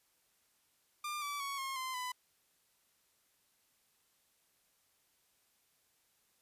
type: tone with pitch steps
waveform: sawtooth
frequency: 1197 / 1154.9 / 1114.3 / 1075.1 / 1037.2 / 1000.8 Hz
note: D6 / D6 / C#6 / C6 / C6 / B5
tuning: +33 / -29 / +9 / +47 / -15 / +23 cents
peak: -34 dBFS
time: 1.04-2.12 s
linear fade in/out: 5 ms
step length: 180 ms
effects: white hiss -74 dBFS RMS until 6.41 s + resampled to 32000 Hz